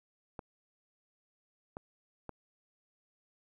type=clicks; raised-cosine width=1 ms; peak=-27 dBFS; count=3; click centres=0.392 / 1.769 / 2.293 s; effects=11-bit